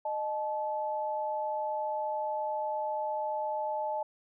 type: tone pair together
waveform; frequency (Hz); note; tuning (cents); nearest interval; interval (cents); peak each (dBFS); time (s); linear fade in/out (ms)
sine; 614 / 865.6; D#5 / A5; -23 / -29; tritone; 594; -34 / -32; 0.05-4.03; 5
effects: none